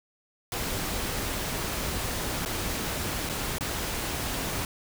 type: noise with dropouts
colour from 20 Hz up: pink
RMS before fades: -31 dBFS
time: 0.52-4.65 s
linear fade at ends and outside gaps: 1 ms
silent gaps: 2.451-2.459 / 3.291-3.296 / 3.584-3.608 s
effects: none